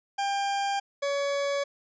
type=tone pair in turn; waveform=40% pulse; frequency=797 / 563.6 Hz; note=G5 / C#5; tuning=+28 / +29 cents; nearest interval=tritone; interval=599 cents; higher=first; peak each=-25 dBFS; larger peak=neither; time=0.18-0.8 / 1.02-1.64 s; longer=neither; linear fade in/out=10 ms; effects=resampled to 16000 Hz